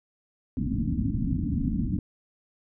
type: low-pass noise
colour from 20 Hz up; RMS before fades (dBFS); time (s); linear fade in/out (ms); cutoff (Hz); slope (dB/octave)
white; -27; 0.57-1.99; 2; 290; 96
effects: none

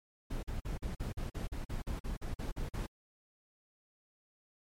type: noise bursts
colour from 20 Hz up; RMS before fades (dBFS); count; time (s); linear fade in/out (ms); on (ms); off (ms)
brown; -37; 15; 0.3-2.866; 10; 130; 44
effects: MP3 64 kbps

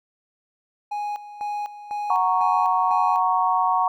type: tone with tremolo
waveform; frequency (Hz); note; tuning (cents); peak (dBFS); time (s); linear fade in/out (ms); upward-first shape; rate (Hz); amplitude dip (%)
triangle; 829; G#5; -3; -23; 0.91-3.2; 10; square; 2; 75
type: chord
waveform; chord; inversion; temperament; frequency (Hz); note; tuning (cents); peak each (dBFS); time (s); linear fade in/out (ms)
sine; F# major; none; equal; 740 / 932.3 / 1108.7; F#5 / A#5 / C#6; 0 / 0 / 0; -22; 2.1-3.88; 2
effects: none

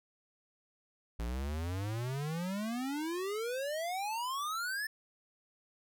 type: exponential sweep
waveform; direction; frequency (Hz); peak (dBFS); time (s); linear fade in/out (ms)
square; up; 55 to 1778; -35; 1.19-4.87; 5
effects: none

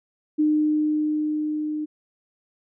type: tone with level ramp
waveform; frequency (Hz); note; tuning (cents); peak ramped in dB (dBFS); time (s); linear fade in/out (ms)
sine; 304.2; D#4; -39; -16 to -25; 0.38-1.86; 20
effects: none

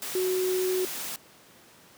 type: tone in noise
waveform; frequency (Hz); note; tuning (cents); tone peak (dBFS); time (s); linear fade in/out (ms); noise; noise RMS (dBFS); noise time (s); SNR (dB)
sine; 370; F#4; 0; -24; 0.15-0.85; 2; white; -35; 0.02-1.16; +8
effects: pink hiss -54 dBFS RMS until 1.97 s + high-pass 150 Hz 12 dB/octave

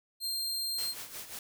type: tone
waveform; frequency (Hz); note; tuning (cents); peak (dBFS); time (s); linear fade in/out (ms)
sawtooth; 4186; C8; 0; -29; 0.2-0.95; 50
type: noise with tremolo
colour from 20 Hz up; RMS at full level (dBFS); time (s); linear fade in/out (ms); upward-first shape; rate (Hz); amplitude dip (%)
white; -41; 0.78-1.39; 2; sine; 5.6; 65
effects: none

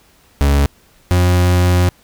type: tone pair in turn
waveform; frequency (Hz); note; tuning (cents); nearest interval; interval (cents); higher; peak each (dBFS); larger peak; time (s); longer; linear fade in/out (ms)
40% pulse; 70.6 / 89.45; C#2 / F2; +32 / +42; major third; 410; second; -9; neither; 0.41-0.66 / 1.11-1.89; second; 0
effects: pink hiss -51 dBFS RMS until 2.03 s

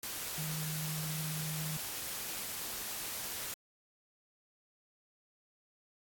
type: tone in noise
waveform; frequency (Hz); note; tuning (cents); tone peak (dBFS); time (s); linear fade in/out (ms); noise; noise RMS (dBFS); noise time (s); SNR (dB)
sine; 155.9; D#3; +4; -37; 0.38-1.77; 2; white; -40; 0.03-3.54; 0
effects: AAC 64 kbps

